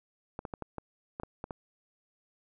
clicks, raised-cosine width 1 ms, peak -23 dBFS, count 9, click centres 0.391 / 0.452 / 0.538 / 0.623 / 0.783 / 1.199 / 1.234 / 1.441 / 1.508 s, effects none

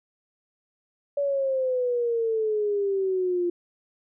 sine exponential sweep, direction down, 573 to 346.8 Hz, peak -22 dBFS, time 1.17-3.5 s, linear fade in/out 5 ms, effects none

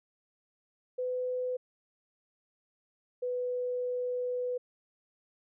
sine tone pair in turn, 503 / 496.1 Hz, B4 / B4, +32 / +8 cents, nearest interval unison, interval 24 cents, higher first, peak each -30 / -30 dBFS, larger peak neither, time 0.98-1.57 / 3.22-4.58 s, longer second, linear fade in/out 10 ms, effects none

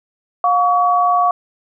sine tone pair together, 712.5 / 1131 Hz, F5 / C#6, +34 / +34 cents, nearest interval minor sixth, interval 800 cents, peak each -14 / -14 dBFS, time 0.44-1.31 s, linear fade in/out 2 ms, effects none

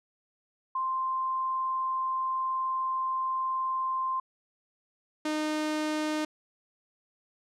sine / sawtooth tone pair in turn, 1046.5 / 306.8 Hz, C6 / D#4, 0 / -24 cents, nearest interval octave + major sixth, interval 2124 cents, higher first, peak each -27 / -24 dBFS, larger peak second, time 0.75-4.2 / 5.25-6.25 s, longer first, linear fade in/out 5 ms, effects low-pass 8000 Hz 12 dB/octave

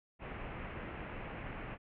pink low-pass noise, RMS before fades -44 dBFS, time 0.19-1.78 s, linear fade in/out 50 ms, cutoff 2700 Hz, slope 48 dB/octave, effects none

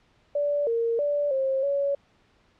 sine tone with pitch steps, 580 / 462 / 581 / 534 / 562 Hz, D5 / A#4 / D5 / C5 / C#5, -22 / -16 / -19 / +35 / +24 cents, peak -22 dBFS, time 0.35-1.95 s, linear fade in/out 5 ms, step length 320 ms, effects pink hiss -63 dBFS RMS until 2.59 s + low-pass 4000 Hz 12 dB/octave

